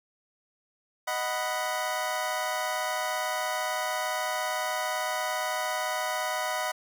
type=chord; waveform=25% pulse; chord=B major; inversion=first; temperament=equal; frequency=622.3 / 740 / 987.8 Hz; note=D#5 / F#5 / B5; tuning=0 / 0 / 0 cents; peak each=-29 dBFS; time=1.07-6.72 s; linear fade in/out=10 ms; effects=none